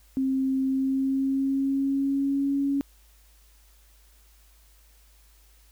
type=tone with pitch glide; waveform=sine; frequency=265.5 to 278.7 Hz; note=C4 to C#4; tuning=+25 to +9 cents; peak=-22 dBFS; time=0.17-2.81 s; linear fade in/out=0 ms; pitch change=+84 cents; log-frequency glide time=0.66-2.56 s; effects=added 52 Hz sine -55 dBFS peak until 5.71 s + white hiss -61 dBFS RMS until 5.71 s